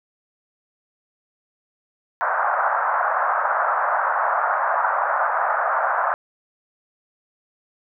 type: band-pass noise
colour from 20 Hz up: white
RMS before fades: -21 dBFS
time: 2.21-6.14 s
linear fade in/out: 0 ms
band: 610 to 1500 Hz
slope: 48 dB/octave
effects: none